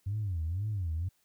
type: tone with vibrato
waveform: sine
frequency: 92.5 Hz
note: F#2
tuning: in tune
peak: -29 dBFS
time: 0.06-1.09 s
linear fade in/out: 10 ms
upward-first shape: sine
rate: 2 Hz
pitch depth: 270 cents each way
effects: tanh soft clip ceiling -26 dBFS + white hiss -72 dBFS RMS until 1.24 s